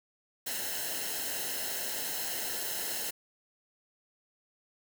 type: noise with comb filter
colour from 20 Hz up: white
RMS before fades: -35 dBFS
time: 0.46-3.11 s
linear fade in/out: 10 ms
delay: 0.85 ms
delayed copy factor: -0.7
effects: none